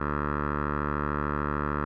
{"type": "tone with low-pass filter", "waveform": "10% pulse", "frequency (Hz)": 73.42, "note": "D2", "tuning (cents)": 0, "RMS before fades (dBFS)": -29, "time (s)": [0, 1.85], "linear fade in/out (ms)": 10, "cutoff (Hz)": 1400, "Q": 9.4, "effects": []}